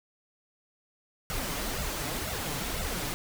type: noise with flanger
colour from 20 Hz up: pink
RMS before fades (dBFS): -33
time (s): 1.3-3.14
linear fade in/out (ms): 0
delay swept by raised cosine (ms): 1.4 to 7.1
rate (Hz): 2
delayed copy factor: +0.8
effects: none